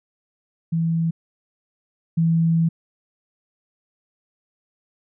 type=tone pair in turn; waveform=sine; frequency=164.81 / 164.81 Hz; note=E3 / E3; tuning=0 / 0 cents; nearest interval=unison; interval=0 cents; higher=neither; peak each=-18 / -15 dBFS; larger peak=second; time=0.72-1.11 / 2.17-2.69 s; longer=second; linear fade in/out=10 ms; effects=none